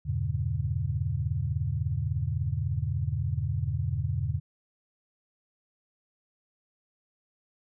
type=chord; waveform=sine; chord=E diminished seventh; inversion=none; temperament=just; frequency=82.41 / 98.89 / 118.67 / 142.4 Hz; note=E2 / G2 / Bb2 / Db3; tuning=0 / +16 / +31 / +47 cents; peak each=-32 dBFS; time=0.05-4.4 s; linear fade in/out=20 ms; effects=none